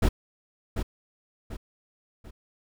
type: noise with echo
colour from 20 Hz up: brown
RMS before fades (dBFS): -19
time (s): 0.02-0.09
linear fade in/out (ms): 10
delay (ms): 740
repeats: 3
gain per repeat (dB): -8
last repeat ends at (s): 2.31
effects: none